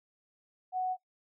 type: tone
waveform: sine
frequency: 741 Hz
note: F#5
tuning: 2 cents sharp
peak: -29 dBFS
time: 0.72-0.97 s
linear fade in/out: 50 ms
effects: noise-tail reverb RT60 0.1 s tail -19 dB re dry